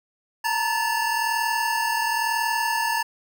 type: tone cluster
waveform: square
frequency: 899 / 940 / 1736 Hz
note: A5 / A#5 / A6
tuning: +37 / +14 / -24 cents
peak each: -27 dBFS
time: 0.44-3.03 s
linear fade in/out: 10 ms
effects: none